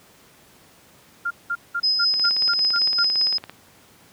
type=tone bursts; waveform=sine; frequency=1396.9 Hz; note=F6; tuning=in tune; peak=-21 dBFS; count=8; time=1.25-3.036 s; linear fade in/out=10 ms; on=57 ms; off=190 ms
type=tone with tremolo; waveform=sine; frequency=5060 Hz; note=D#8; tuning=28 cents sharp; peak=-16 dBFS; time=1.83-3.38 s; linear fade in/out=10 ms; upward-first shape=sine; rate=5.2 Hz; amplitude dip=35%
type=click train; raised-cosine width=0.3 ms; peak=-19 dBFS; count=25; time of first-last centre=2.14-3.496 s; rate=17.7 Hz
effects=pink hiss -52 dBFS RMS until 4.12 s + high-pass 100 Hz 12 dB/octave